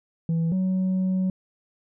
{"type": "tone pair in turn", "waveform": "sine", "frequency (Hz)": [164.81, 186.87], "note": ["E3", "F#3"], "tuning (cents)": [0, 17], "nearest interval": "major second", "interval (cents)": 217, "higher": "second", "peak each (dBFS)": -18, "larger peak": "neither", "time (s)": [[0.29, 0.52], [0.52, 1.3]], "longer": "second", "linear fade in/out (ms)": 2, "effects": ["tanh soft clip ceiling -20 dBFS"]}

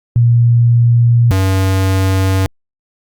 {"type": "tone pair in turn", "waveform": ["sine", "square"], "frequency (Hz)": [118.5, 95.28], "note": ["A#2", "G2"], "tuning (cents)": [29, -49], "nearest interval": "major third", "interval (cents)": 378, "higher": "first", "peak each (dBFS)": [-6, -11], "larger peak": "first", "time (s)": [[0.16, 1.31], [1.31, 2.46]], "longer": "neither", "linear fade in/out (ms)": 0, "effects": ["Opus 48 kbps"]}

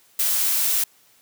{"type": "noise", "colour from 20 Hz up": "blue", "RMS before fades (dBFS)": -21, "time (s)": [0.19, 0.84], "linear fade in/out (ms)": 5, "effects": ["white hiss -57 dBFS RMS until 1.21 s", "high-pass 100 Hz 12 dB/octave"]}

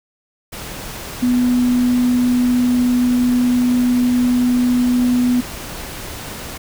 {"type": "tone in noise", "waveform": "sine", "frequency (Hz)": 246.9, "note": "B3", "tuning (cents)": 0, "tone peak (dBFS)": -12, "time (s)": [1.22, 5.41], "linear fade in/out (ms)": 10, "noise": "pink", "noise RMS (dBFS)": -30, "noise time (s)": [0.52, 6.58], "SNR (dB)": 15, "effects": []}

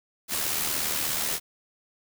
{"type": "noise with amplitude modulation", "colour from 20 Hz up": "white", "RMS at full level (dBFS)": -26, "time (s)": [0.28, 1.4], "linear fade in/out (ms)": 50, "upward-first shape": "sine", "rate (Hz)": 76.6, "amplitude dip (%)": 45, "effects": []}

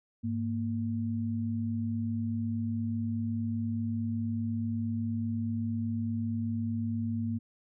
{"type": "tone pair together", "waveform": "sine", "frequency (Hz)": [102.99, 231.2], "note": ["G#2", "A#3"], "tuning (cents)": [-14, -14], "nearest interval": "octave + major second", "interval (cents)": 1400, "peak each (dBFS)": [-33, -31], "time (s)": [0.23, 7.39], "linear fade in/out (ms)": 20, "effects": []}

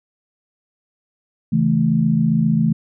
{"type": "chord", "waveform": "sine", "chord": "A major", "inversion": "first", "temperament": "just", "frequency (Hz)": [137.5, 165, 220], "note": ["C#3", "E3", "A3"], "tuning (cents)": [-14, 2, 0], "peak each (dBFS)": [-21, -17, -17], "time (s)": [1.52, 2.73], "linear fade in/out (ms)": 10, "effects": []}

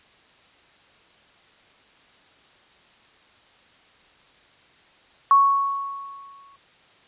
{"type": "tone with exponential decay", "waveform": "sine", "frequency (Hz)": 1108.7, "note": "C#6", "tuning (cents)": 0, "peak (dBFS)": -10, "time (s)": [5.31, 6.56], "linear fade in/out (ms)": 1, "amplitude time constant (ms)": 270, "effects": ["white hiss -55 dBFS RMS until 7.07 s", "resampled to 8000 Hz"]}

